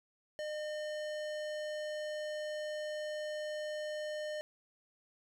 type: tone with hard clipping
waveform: sine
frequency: 607 Hz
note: D#5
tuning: 43 cents flat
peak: -39 dBFS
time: 0.39-4.41 s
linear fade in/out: 0 ms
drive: 17 dB
effects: none